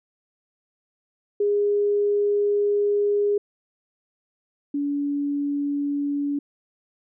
sine tone pair in turn, 410 / 286 Hz, G#4 / D4, -22 / -46 cents, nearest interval tritone, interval 624 cents, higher first, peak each -18 / -22 dBFS, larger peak first, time 1.4-3.38 / 4.74-6.39 s, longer first, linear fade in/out 5 ms, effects none

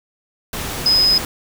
sine tone in noise, 5050 Hz, D#8, 25 cents sharp, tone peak -11 dBFS, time 0.86-1.18 s, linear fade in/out 2 ms, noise pink, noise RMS -26 dBFS, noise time 0.53-1.25 s, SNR +12 dB, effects none

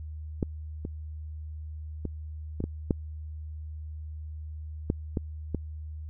clicks, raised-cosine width 3 ms, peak -13 / -21 / -19 / -18 / -17 / -10 / -12 / -15 / -16 dBFS, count 9, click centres 0.428 / 0.851 / 2.053 / 2.604 / 2.64 / 2.908 / 4.901 / 5.172 / 5.547 s, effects added 77 Hz sine -36 dBFS peak until 6.09 s

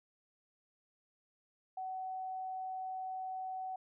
sine tone, 752 Hz, F#5, 28 cents sharp, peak -38 dBFS, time 1.77-3.76 s, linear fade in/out 5 ms, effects none

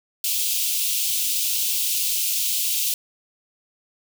white high-pass noise, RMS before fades -23 dBFS, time 0.24-2.94 s, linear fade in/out 2 ms, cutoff 2600 Hz, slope 48 dB/octave, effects none

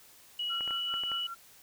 sine tone with pitch glide, 2916 to 2945 Hz, F#7 to F#7, -26 to -9 cents, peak -31 dBFS, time 0.39-1.27 s, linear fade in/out 5 ms, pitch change +17 cents, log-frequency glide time 0.59-0.77 s
sine tone with tremolo, 1367 Hz, F6, 37 cents flat, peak -36 dBFS, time 0.49-1.35 s, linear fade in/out 20 ms, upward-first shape sine, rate 5 Hz, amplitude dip 90%
clicks, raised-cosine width 0.5 ms, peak -28 dBFS, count 6, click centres 0.608 / 0.677 / 0.708 / 0.94 / 1.036 / 1.117 s
effects white hiss -57 dBFS RMS until 1.62 s

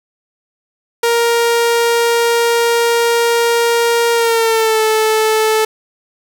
sawtooth tone with pitch glide, 468.1 to 436.8 Hz, A#4 to A4, +7 to -13 cents, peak -7 dBFS, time 1.03-5.65 s, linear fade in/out 5 ms, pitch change -120 cents, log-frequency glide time 4.13-4.82 s, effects none

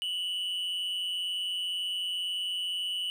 triangle tone with amplitude modulation, 2957 Hz, F#7, 2 cents flat, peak -26 dBFS, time 0.02-3.1 s, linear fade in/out 0 ms, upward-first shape sine, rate 182 Hz, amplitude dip 55%, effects none

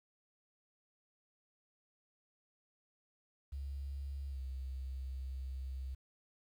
sine tone with pitch glide, 69.3 to 65.64 Hz, C#2 to C2, 0 to +6 cents, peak -39 dBFS, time 3.52-5.95 s, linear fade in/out 10 ms, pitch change -94 cents, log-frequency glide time 4.29-4.4 s, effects 11-bit

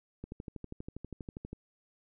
click train, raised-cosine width 3 ms, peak -28 dBFS, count 17, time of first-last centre 0.24-1.53 s, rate 12.4 Hz, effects none

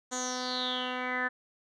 10% pulse tone with low-pass filter sweep, 252 Hz, B3, 35 cents sharp, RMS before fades -33 dBFS, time 0.11-1.29 s, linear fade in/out 20 ms, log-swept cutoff 7200 to 1700 Hz, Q 8.8, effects none

